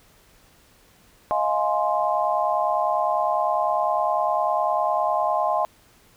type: chord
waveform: sine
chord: F minor seventh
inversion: third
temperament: just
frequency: 628.6 / 698.5 / 838.1 / 1047.7 Hz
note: Eb5 / F5 / Ab5 / C6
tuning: +18 / 0 / +16 / +2 cents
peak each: -25 dBFS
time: 1.31-5.65 s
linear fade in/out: 0 ms
effects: pink hiss -56 dBFS RMS until 6.16 s